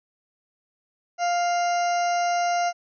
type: harmonic tone with a mistuned harmonic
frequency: 700 Hz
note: F5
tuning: 4 cents sharp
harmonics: 1 / 2 / 3 / 4 / 6 / 7 / 8 / 9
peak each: -21 / -32 / -35 / -39 / -45 / -43 / -37 / -40 dBFS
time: 1.18-2.73 s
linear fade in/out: 50 ms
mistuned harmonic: 6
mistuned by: -47 cents
effects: none